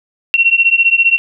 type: beating tone pair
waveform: sine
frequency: 2721 / 2736 Hz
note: F7 / F7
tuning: -46 / -36 cents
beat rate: 15 Hz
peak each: -11 dBFS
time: 0.34-1.18 s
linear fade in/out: 0 ms
effects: none